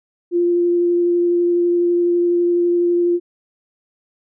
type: tone with vibrato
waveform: sine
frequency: 348.2 Hz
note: F4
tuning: 5 cents flat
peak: -13 dBFS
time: 0.31-3.2 s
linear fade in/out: 50 ms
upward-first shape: sine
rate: 12 Hz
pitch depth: 9 cents each way
effects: none